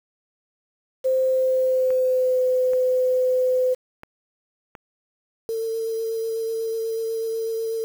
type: tone with pitch glide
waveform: sine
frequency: 521 to 508.8 Hz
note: C5 to C5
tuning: -7 to -48 cents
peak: -17 dBFS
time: 1.04-3.75 s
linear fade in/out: 20 ms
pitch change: -41 cents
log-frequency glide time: 1.25-2.4 s
type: clicks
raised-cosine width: 0.5 ms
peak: -24 dBFS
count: 4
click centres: 1.905 / 2.734 / 4.034 / 4.752 s
type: tone with vibrato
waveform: sine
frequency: 450.7 Hz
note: A4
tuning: 42 cents sharp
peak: -23 dBFS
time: 5.49-7.84 s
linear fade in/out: 0 ms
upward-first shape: sine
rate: 8.1 Hz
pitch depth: 10 cents each way
effects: 7-bit